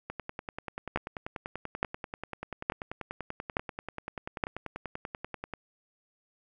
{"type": "two click trains", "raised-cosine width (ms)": 0.5, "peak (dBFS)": [-11, -21], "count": [5, 57], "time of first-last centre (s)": [[0.96, 4.438], [0.1, 5.537]], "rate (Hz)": [1.15, 10.3], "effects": []}